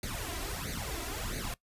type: noise with flanger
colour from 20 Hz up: pink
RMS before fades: -37 dBFS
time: 0.03-1.54 s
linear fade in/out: 2 ms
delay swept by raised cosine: 0.46 to 3.06 ms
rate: 1.5 Hz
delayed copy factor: +0.8
effects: noise-tail reverb RT60 0.1 s tail -20 dB re dry + resampled to 32000 Hz